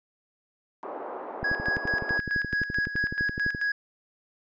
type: band-pass noise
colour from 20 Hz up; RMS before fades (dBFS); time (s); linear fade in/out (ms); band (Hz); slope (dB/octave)
white; -37; 0.83-2.18; 0; 320 to 970; 24
type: click train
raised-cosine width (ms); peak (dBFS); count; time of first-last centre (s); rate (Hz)
3; -20; 26; 1.43-3.549; 11.8
type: tone with tremolo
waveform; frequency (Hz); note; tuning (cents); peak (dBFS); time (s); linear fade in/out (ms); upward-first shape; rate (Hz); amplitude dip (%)
triangle; 1661.2; G#6; 0; -22; 1.44-3.72; 5; square; 4.6; 65
effects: resampled to 16000 Hz